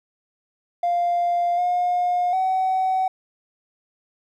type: tone with pitch steps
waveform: triangle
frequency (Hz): 698 / 714 / 754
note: F5 / F5 / F#5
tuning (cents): -1 / +38 / +32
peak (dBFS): -15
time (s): 0.83-3.08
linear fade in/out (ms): 5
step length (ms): 750
effects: tanh soft clip ceiling -15 dBFS